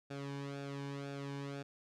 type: tone with flanger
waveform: sawtooth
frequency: 140 Hz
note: C#3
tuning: 18 cents sharp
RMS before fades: -43 dBFS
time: 0.1-1.63 s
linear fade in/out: 10 ms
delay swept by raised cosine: 0.98 to 1.54 ms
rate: 2 Hz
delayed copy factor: -0.75
effects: low-pass 6000 Hz 12 dB/octave